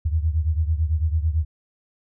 sine beating tone pair, 76.9 / 85.9 Hz, D#2 / F2, -20 / -28 cents, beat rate 9 Hz, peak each -20 / -24 dBFS, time 0.05-1.45 s, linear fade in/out 10 ms, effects none

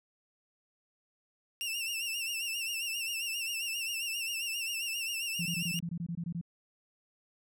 sawtooth tone with vibrato, 2737 Hz, F7, 36 cents flat, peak -30 dBFS, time 1.61-5.79 s, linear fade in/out 0 ms, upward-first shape sine, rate 7.5 Hz, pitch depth 77 cents each way
sine tone bursts, 170 Hz, F3, 46 cents flat, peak -33 dBFS, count 12, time 5.39-6.413 s, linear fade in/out 5 ms, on 66 ms, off 21 ms
effects none

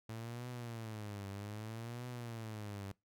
sawtooth tone with vibrato, 110.4 Hz, A2, 6 cents sharp, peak -39 dBFS, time 0.09-2.92 s, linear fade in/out 5 ms, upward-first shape triangle, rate 0.63 Hz, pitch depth 210 cents each way, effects noise-tail reverb RT60 0.2 s tail -23 dB re dry

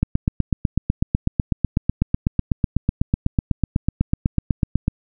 click train, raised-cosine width 5 ms, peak -4 dBFS, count 40, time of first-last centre 0.03-4.881 s, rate 8.04 Hz, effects none

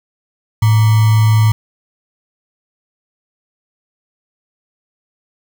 sine tone with sample-and-hold, 109.3 Hz, A2, 11 cents flat, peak -7 dBFS, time 0.62-1.52 s, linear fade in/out 5 ms, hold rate 1050 Hz, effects none

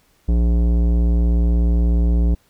sine tone with tanh clipping, 58.27 Hz, A#1, in tune, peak -15 dBFS, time 0.28-2.35 s, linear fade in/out 10 ms, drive 15 dB, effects pink hiss -59 dBFS RMS until 2.49 s

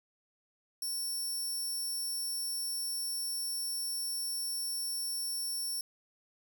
10% pulse tone, 5440 Hz, F8, 46 cents flat, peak -28 dBFS, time 0.82-5.81 s, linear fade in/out 2 ms, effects none

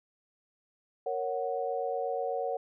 sine chord, F# major, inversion first, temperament equal, 466.2 / 554.4 / 740 Hz, A#4 / C#5 / F#5, 0 / 0 / 0 cents, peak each -34 dBFS, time 1.06-2.57 s, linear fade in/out 5 ms, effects none

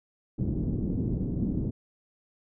white low-pass noise, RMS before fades -29 dBFS, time 0.38-1.71 s, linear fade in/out 10 ms, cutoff 280 Hz, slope 24 dB/octave, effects none

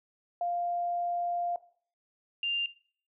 sine tone pair in turn, 698.5 / 2794 Hz, F5 / F7, 0 / 0 cents, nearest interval 2 octaves, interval 2400 cents, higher second, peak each -28 dBFS, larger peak neither, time 0.41-1.56 / 2.43-2.66 s, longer first, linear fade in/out 2 ms, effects noise-tail reverb RT60 0.5 s tail -18 dB re dry

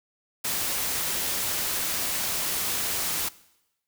white noise, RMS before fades -28 dBFS, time 0.44-3.29 s, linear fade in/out 10 ms, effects noise-tail reverb RT60 0.9 s tail -20 dB re dry

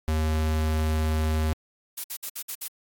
square tone, 78.2 Hz, D#2, 9 cents sharp, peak -23 dBFS, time 0.08-1.53 s, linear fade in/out 0 ms
blue noise bursts, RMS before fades -32 dBFS, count 6, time 1.97-2.682 s, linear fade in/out 10 ms, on 72 ms, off 56 ms
effects AAC 64 kbps

